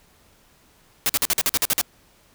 white noise bursts, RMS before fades -20 dBFS, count 10, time 1.06-1.813 s, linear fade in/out 0 ms, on 33 ms, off 47 ms, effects pink hiss -57 dBFS RMS until 2.34 s

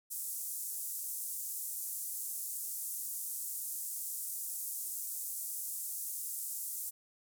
white band-pass noise, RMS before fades -40 dBFS, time 0.1-6.91 s, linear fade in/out 20 ms, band 7500 to 15000 Hz, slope 24 dB/octave, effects none

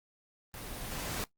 pink noise with level ramp, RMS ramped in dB -44 to -35 dBFS, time 0.54-1.24 s, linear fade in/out 0 ms, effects noise-tail reverb RT60 0.1 s tail -18 dB re dry + Opus 24 kbps

